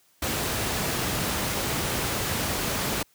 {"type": "noise", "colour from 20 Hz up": "pink", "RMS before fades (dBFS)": -27, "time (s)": [0.22, 3.03], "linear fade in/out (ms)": 5, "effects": ["white hiss -63 dBFS RMS until 3.14 s", "high-pass 60 Hz 12 dB/octave"]}